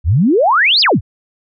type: exponential two-way sweep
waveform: sine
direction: up then down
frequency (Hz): 68 to 5210 to 68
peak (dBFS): -8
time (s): 0.04-1.01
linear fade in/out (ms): 50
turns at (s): 0.81
effects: none